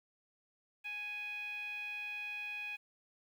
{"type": "tone with low-pass filter", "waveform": "10% pulse", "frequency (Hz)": 830.6, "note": "G#5", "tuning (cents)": 0, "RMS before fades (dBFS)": -42, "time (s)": [0.84, 2.77], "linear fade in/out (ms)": 20, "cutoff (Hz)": 2600, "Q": 9.8, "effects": ["11-bit"]}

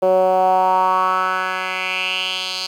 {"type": "tone with band-pass filter sweep", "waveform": "10% pulse", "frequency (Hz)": 186.1, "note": "F#3", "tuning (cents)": 10, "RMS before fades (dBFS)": -18, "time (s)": [0.02, 2.67], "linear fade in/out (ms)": 10, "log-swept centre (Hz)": [510, 4300], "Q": 4, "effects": ["8-bit"]}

